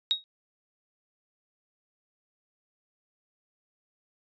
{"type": "tone with exponential decay", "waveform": "sine", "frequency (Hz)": 3774, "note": "A#7", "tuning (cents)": 21, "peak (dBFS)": -18, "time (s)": [0.11, 0.24], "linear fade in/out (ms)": 0, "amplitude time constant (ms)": 27, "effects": ["resampled to 16000 Hz"]}